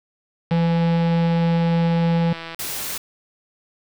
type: click train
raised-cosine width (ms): 0.3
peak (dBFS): -17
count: 337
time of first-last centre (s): 0.51-2.546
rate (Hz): 165
type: harmonic tone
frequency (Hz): 168.3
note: E3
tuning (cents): +36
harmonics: 1 / 3 / 5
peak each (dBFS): -16 / -26 / -30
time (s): 0.51-2.33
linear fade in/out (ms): 5
type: noise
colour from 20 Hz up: white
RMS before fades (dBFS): -28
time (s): 2.59-2.98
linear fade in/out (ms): 5
effects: none